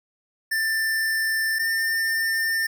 square tone pair in turn, 1779 / 1801.8 Hz, A6 / A6, +19 / +41 cents, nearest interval unison, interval 22 cents, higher second, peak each -22 dBFS, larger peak neither, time 0.51-1.59 / 1.59-2.67 s, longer neither, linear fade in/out 10 ms, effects none

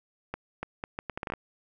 accelerating click train, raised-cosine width 0.5 ms, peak -18 dBFS, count 11, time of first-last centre 0.34-1.337 s, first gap 290 ms, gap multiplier 0.72, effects none

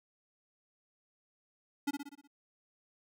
square tone with echo, 284.5 Hz, C#4, 45 cents sharp, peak -30 dBFS, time 1.87-1.91 s, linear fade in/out 10 ms, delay 61 ms, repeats 6, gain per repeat -5 dB, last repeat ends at 2.276 s, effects none

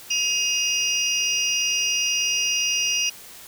sine tone cluster, 2529 / 2823 / 4922 / 5780 Hz, D#7 / F7 / D#8 / F#8, +28 / +18 / -20 / -41 cents, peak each -27 / -24 / -28 / -23 dBFS, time 0.1-3.1 s, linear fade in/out 10 ms, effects tanh soft clip ceiling -13 dBFS + white hiss -43 dBFS RMS until 3.47 s

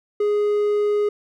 triangle tone, 415.3 Hz, G#4, in tune, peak -15 dBFS, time 0.2-1.09 s, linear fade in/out 5 ms, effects none

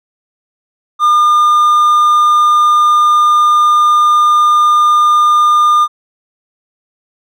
triangle tone, 1208 Hz, D6, 48 cents sharp, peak -4 dBFS, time 0.99-5.88 s, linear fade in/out 50 ms, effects none

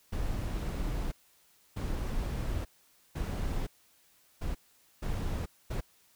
brown noise bursts at uneven times, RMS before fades -33 dBFS, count 6, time 0.12-1.12 / 1.76-2.65 / 3.15-3.67 / 4.41-4.55 / 5.02-5.46 / 5.7-5.81 s, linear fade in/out 10 ms, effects white hiss -65 dBFS RMS until 6.15 s

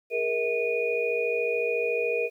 sine tone cluster, 417.6 / 471.5 / 641 / 2461 Hz, G#4 / A#4 / E5 / D#7, +10 / +20 / -49 / -20 cents, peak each -32 / -26 / -34 / -30 dBFS, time 0.1-2.3 s, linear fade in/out 50 ms, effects 10-bit

